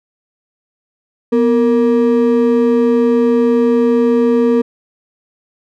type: ring-modulated tone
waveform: triangle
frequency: 354.2 Hz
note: F4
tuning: 24 cents sharp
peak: -4 dBFS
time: 1.32-4.62 s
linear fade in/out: 10 ms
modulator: 109 Hz
effects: none